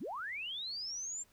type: linear sweep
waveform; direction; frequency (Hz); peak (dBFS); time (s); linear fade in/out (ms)
sine; up; 130.81 to 7459; -38; 0-1.24; 20
effects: pink hiss -68 dBFS RMS until 1.32 s